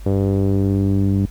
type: tone with low-pass filter sweep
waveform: sawtooth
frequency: 98 Hz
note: G2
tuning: in tune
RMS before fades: -17 dBFS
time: 0.06-1.26 s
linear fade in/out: 5 ms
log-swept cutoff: 490 to 250 Hz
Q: 2
effects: added 50 Hz sine -32 dBFS peak until 1.3 s + pink hiss -48 dBFS RMS until 1.3 s